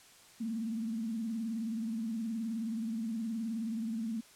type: tone with vibrato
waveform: sine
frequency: 224.9 Hz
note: A3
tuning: 38 cents sharp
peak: -33 dBFS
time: 0.4-4.21 s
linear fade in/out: 10 ms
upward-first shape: sine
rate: 19 Hz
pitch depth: 85 cents each way
effects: white hiss -58 dBFS RMS until 4.35 s + low-pass 10000 Hz 12 dB/octave